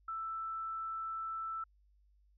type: tone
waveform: sine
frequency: 1324 Hz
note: E6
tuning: 7 cents sharp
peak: -37 dBFS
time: 0.08-1.64 s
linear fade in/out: 5 ms
effects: added 50 Hz sine -65 dBFS peak until 2.37 s